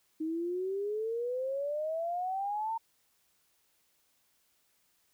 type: exponential sweep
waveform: sine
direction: up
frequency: 311.1 to 918 Hz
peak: -31 dBFS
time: 0.2-2.78 s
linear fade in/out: 10 ms
effects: white hiss -72 dBFS RMS until 5.13 s